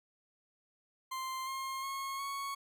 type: tone with pitch steps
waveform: 40% pulse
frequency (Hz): 1046.5 / 1066.6 / 1087.2 / 1108.1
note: C6 / C6 / C#6 / C#6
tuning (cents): 0 / +33 / -34 / -1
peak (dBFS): -36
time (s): 1.11-2.55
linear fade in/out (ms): 10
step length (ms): 360
effects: none